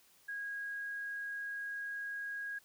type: tone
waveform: sine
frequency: 1642 Hz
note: G#6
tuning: 20 cents flat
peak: -38 dBFS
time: 0.28-2.59 s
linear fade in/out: 10 ms
effects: white hiss -66 dBFS RMS until 2.64 s